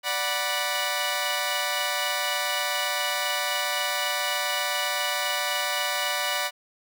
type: chord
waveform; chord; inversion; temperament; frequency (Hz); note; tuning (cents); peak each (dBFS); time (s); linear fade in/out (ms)
10% pulse; B minor; first; equal with one note detuned; 587.3 / 740 / 977.5; D5 / F#5 / B5; 0 / 0 / -18; -21; 0.03-6.51; 50
effects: none